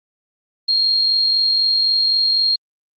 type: tone with amplitude modulation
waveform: sine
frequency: 4235 Hz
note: C8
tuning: 20 cents sharp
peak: -12 dBFS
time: 0.68-2.56 s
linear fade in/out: 10 ms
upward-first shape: sine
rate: 43.9 Hz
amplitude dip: 30%
effects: Opus 24 kbps